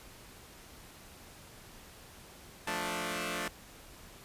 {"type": "chord", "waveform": "5% pulse", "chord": "D minor", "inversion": "first", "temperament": "equal with one note detuned", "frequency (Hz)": [176.13, 220, 293.7], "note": ["F3", "A3", "D4"], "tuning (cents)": [15, 0, 0], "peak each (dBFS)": -27, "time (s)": [2.67, 3.48], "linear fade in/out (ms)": 2, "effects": ["pink hiss -53 dBFS RMS until 4.24 s", "resampled to 32000 Hz"]}